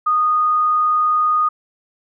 sine tone, 1235 Hz, D#6, 13 cents flat, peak -13 dBFS, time 0.06-1.49 s, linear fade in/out 10 ms, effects none

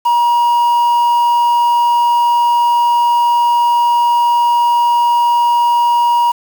triangle tone with quantisation, 953 Hz, A#5, 38 cents sharp, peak -7 dBFS, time 0.05-6.32 s, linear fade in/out 10 ms, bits 5, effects none

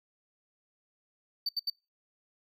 triangle tone bursts, 4584 Hz, D8, 43 cents flat, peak -27 dBFS, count 3, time 1.46-1.7 s, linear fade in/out 5 ms, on 30 ms, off 75 ms, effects noise-tail reverb RT60 0.3 s tail -26 dB re dry

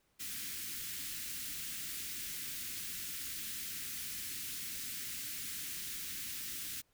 white band-stop noise, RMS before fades -42 dBFS, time 0.19-6.82 s, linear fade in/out 20 ms, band 320 to 1600 Hz, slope 24 dB/octave, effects pink hiss -75 dBFS RMS until 6.93 s

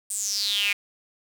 sawtooth tone with high-pass filter sweep, 203.2 Hz, G#3, 38 cents flat, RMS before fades -26 dBFS, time 0.1-0.73 s, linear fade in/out 5 ms, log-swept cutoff 8900 to 2300 Hz, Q 8, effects none

